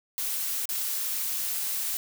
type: noise with dropouts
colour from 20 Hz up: blue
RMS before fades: -30 dBFS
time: 0.18-1.97 s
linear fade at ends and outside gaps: 0 ms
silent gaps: 0.655-0.691 s
effects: none